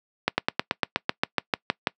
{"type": "slowing click train", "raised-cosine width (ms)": 0.3, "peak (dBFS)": -4, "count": 13, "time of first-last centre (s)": [0.28, 1.872], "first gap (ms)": 100, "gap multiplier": 1.05, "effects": ["noise-tail reverb RT60 0.1 s tail -24 dB re dry", "high-pass 150 Hz 12 dB/octave"]}